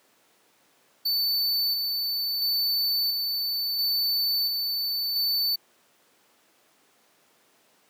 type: tone with tremolo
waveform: square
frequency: 4514 Hz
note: C#8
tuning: 31 cents sharp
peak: -23 dBFS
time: 1.05-5.56 s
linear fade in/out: 10 ms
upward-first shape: square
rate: 0.73 Hz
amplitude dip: 30%
effects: pink hiss -62 dBFS RMS until 7.89 s + high-pass 300 Hz 12 dB/octave